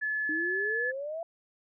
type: tone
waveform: sine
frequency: 1720 Hz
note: A6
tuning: 40 cents flat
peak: -28 dBFS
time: 0.01-0.92 s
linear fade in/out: 20 ms
type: exponential sweep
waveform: sine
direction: up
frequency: 303.3 to 681 Hz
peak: -33 dBFS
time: 0.29-1.23 s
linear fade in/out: 2 ms
effects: none